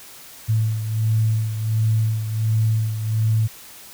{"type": "beating tone pair", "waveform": "sine", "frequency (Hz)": [110, 111.4], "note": ["A2", "A2"], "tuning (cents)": [0, 22], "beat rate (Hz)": 1.4, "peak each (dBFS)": [-18, -25], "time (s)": [0.48, 3.48], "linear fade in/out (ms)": 20, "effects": ["white hiss -42 dBFS RMS until 3.93 s"]}